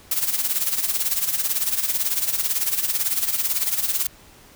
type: noise with tremolo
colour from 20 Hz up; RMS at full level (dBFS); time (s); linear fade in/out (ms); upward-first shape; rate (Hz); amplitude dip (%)
blue; -20; 0.11-4.07; 5; sine; 18; 70
effects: pink hiss -49 dBFS RMS until 4.55 s